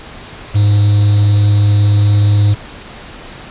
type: tone with quantisation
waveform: triangle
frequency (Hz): 103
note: G#2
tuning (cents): -14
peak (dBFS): -5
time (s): 0.54-2.55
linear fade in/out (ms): 20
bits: 5
effects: pink hiss -32 dBFS RMS until 3.5 s + resampled to 8000 Hz